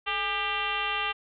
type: tone with frequency modulation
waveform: sine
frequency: 1975.5 Hz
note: B6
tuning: in tune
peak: -26 dBFS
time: 0.06-1.13 s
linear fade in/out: 20 ms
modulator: 386 Hz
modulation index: 3.2
effects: none